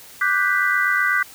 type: chord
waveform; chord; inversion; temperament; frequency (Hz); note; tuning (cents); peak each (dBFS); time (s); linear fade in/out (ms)
sine; G major seventh; second; equal; 1174.7 / 1480 / 1568 / 1975.5; D6 / F#6 / G6 / B6; 0 / 0 / 0 / 0; -24 / -21 / -22 / -21; 0.21-1.23; 5
effects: white hiss -43 dBFS RMS until 1.34 s